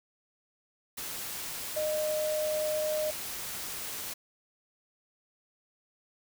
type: tone in noise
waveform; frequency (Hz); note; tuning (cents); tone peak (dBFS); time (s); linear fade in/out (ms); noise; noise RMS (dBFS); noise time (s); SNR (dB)
sine; 614; D#5; -23; -28; 1.76-3.11; 10; white; -38; 0.97-4.14; +7
effects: none